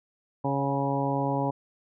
harmonic tone with a mistuned harmonic, 138.59 Hz, C#3, in tune, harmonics 1 / 2 / 3 / 4 / 5 / 6 / 7, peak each -30 / -30 / -35 / -32 / -36 / -32 / -33 dBFS, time 0.44-1.51 s, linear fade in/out 10 ms, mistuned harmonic 5, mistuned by +21 cents, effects none

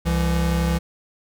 square tone pair together, 66.7 / 168.36 Hz, C2 / E3, +34 / +37 cents, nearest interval octave + major third, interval 1603 cents, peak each -22 dBFS, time 0.05-0.79 s, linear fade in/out 20 ms, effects none

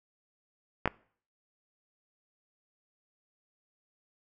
clicks, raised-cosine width 0.5 ms, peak -11 dBFS, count 2, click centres 0.857 / 0.876 s, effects noise-tail reverb RT60 0.5 s tail -23 dB re dry

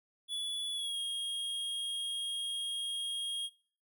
square tone with pitch glide, 3417 to 3259 Hz, G#7 to G#7, +49 to -33 cents, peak -35 dBFS, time 0.28-3.5 s, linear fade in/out 50 ms, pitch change -82 cents, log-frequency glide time 0.73-0.98 s, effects noise-tail reverb RT60 0.5 s tail -23 dB re dry

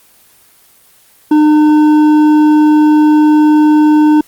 sine tone with hard clipping, 303.2 Hz, D#4, 45 cents flat, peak -6 dBFS, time 1.31-4.21 s, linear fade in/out 5 ms, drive 7 dB, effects white hiss -46 dBFS RMS until 4.27 s + Opus 24 kbps

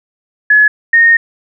sine tone pair in turn, 1700 / 1847.4 Hz, G#6 / A#6, +40 / -16 cents, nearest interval minor second, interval 144 cents, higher second, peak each -4 dBFS, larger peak neither, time 0.5-0.68 / 0.93-1.17 s, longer second, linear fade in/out 5 ms, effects none

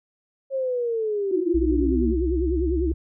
sine linear sweep, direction down, 544 to 220 Hz, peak -22 dBFS, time 0.5-2.15 s, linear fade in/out 50 ms
sine tone with vibrato, 341.1 Hz, F4, 41 cents flat, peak -22 dBFS, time 1.31-2.92 s, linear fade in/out 5 ms, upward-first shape sine, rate 10 Hz, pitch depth 140 cents each way
sine tone with pitch glide, 61.7 to 66.51 Hz, B1 to C2, -1 to +29 cents, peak -23 dBFS, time 1.54-2.94 s, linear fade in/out 10 ms, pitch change +130 cents, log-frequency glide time 1.66-2.63 s
effects none

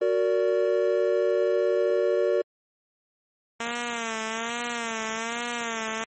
triangle chord, Gb augmented, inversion none, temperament just, 370 / 462.5 / 578.1 Hz, Gb4 / Bb4 / D5, 0 / -14 / -27 cents, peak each -23 dBFS, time 0.01-2.42 s, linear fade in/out 10 ms
5% pulse tone with vibrato, 230 Hz, A#3, 23 cents flat, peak -17 dBFS, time 3.6-6.04 s, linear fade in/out 2 ms, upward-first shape sine, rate 1.2 Hz, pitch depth 73 cents each way
effects MP3 32 kbps

